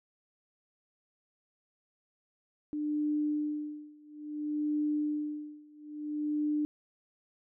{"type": "tone with tremolo", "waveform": "sine", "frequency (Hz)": 299.1, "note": "D4", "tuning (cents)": 32, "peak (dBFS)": -27, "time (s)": [2.73, 6.65], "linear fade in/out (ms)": 0, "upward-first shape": "sine", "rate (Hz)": 0.59, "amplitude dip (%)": 95, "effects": []}